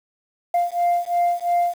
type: beating tone pair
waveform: sine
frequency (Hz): 697 / 699.9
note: F5 / F5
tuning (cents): -4 / +4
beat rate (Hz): 2.9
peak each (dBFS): -19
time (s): 0.54-1.74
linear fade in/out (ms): 5
effects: tanh soft clip ceiling -14 dBFS + 7-bit